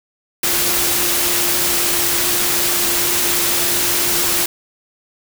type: tone in noise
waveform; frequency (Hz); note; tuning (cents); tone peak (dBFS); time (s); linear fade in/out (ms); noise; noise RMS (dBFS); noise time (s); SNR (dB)
sine; 349.2; F4; 0; -28; 0.43-4.46; 5; white; -17; 0.43-4.46; -14
effects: none